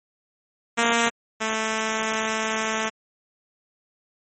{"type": "tone pair in turn", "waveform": "5% pulse", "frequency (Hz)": [233.1, 220], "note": ["A#3", "A3"], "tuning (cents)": [0, 0], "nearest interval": "minor second", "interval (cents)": 100, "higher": "first", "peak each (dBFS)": [-7, -12], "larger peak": "first", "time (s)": [[0.77, 1.1], [1.4, 2.9]], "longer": "second", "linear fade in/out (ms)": 20, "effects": ["MP3 32 kbps"]}